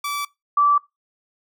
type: tone pair in turn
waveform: sawtooth / sine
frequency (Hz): 1156 / 1160.8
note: D6 / D6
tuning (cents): -28 / -21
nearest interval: unison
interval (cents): 7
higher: second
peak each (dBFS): -20 / -13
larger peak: second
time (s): 0.04-0.25 / 0.57-0.78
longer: neither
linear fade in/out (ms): 5
effects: noise-tail reverb RT60 0.2 s tail -21 dB re dry